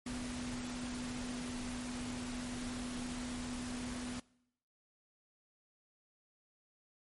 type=tone in noise; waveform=sine; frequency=246.9 Hz; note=B3; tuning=in tune; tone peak=-40 dBFS; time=0.06-4.2 s; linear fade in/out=5 ms; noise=pink; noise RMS=-45 dBFS; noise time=0.06-4.2 s; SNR=+2 dB; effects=noise-tail reverb RT60 0.8 s tail -23 dB re dry + MP3 48 kbps

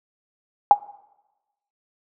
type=tone with exponential decay; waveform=sine; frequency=818 Hz; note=G#5; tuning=26 cents flat; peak=-3 dBFS; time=0.71-0.78 s; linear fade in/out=1 ms; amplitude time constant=15 ms; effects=noise-tail reverb RT60 1.0 s tail -20 dB re dry

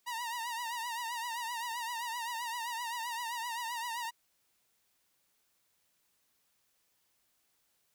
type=tone with vibrato; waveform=sawtooth; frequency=941 Hz; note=A#5; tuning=16 cents sharp; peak=-32 dBFS; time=0.06-4.11 s; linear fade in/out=20 ms; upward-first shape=triangle; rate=7.7 Hz; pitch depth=96 cents each way; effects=white hiss -75 dBFS RMS until 7.94 s

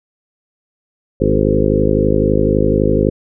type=harmonic tone with a mistuned harmonic; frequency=51.91 Hz; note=G#1; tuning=in tune; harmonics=1 / 2 / 3 / 4 / 5 / 6 / 7 / 8 / 9 / 10; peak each=-20 / -20 / -20 / -20 / -20 / -20 / -20 / -20 / -20 / -20 dBFS; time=1.2-3.1 s; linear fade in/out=10 ms; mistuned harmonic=8; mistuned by=-18 cents; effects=none

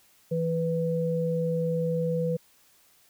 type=tone pair together; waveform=sine; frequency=164.81 / 495.2 Hz; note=E3 / B4; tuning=0 / +5 cents; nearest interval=octave + perfect fifth; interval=1905 cents; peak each=-27 dBFS; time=0.31-2.37 s; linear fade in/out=10 ms; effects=white hiss -61 dBFS RMS until 3.09 s

